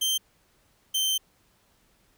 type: tone pair in turn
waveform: sawtooth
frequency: 3136 / 3109 Hz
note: G7 / G7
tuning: 0 / -15 cents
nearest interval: unison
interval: 15 cents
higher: first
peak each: -20 dBFS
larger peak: neither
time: 0.01-0.18 / 0.94-1.18 s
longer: second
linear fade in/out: 10 ms
effects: pink hiss -65 dBFS RMS until 2.17 s